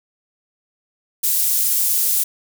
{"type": "high-pass noise", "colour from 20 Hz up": "pink", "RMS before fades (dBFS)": -18, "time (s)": [1.23, 2.24], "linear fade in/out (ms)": 10, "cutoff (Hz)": 11000, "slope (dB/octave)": 12, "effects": []}